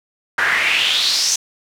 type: noise with band-pass filter sweep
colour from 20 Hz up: pink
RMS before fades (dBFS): -17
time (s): 0.38-1.36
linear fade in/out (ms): 5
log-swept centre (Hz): 1500 to 6300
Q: 4.6
effects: none